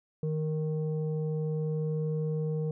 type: tone pair together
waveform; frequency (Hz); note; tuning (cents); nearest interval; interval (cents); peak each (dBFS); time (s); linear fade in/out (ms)
sine; 155.58 / 466.2; D#3 / A#4; 0 / 0; octave + perfect fifth; 1900; -28 / -33; 0.23-2.71; 2
effects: tanh soft clip ceiling -23 dBFS